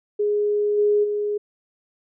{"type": "tone with level steps", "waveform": "sine", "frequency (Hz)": 415.3, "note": "G#4", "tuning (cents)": 0, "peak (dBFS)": [-18, -15, -21], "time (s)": [0.19, 1.38], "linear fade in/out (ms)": 10, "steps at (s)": [0.77, 1.03], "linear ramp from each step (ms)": 20, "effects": []}